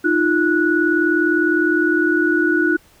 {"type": "tone cluster", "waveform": "sine", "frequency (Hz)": [308.1, 347.9, 1470], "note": ["D#4", "F4", "F#6"], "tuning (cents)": [-17, -7, -12], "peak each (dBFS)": [-18, -18, -18], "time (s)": [0.04, 2.77], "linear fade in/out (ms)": 10, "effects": ["pink hiss -52 dBFS RMS until 3 s"]}